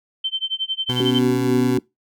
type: tone with tremolo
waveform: sine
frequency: 3100 Hz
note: G7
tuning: 20 cents flat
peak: -18 dBFS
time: 0.24-1.19 s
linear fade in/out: 5 ms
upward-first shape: sine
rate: 11 Hz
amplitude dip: 100%
type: tone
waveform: 20% pulse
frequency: 124.7 Hz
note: B2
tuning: 17 cents sharp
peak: -17 dBFS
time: 0.89-1.78 s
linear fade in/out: 5 ms
type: chord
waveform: sine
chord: B suspended second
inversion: none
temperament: equal with one note detuned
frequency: 246.9 / 277.2 / 378 Hz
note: B3 / C#4 / F#4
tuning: 0 / 0 / +37 cents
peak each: -21 dBFS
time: 1-1.79 s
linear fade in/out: 2 ms
effects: noise-tail reverb RT60 0.2 s tail -23 dB re dry